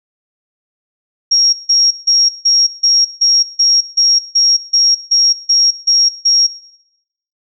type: tone bursts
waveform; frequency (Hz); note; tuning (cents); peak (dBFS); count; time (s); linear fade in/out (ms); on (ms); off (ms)
sine; 5588; F8; 0; -7; 14; 1.31-6.47; 10; 220; 160
effects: noise-tail reverb RT60 0.9 s tail -19 dB re dry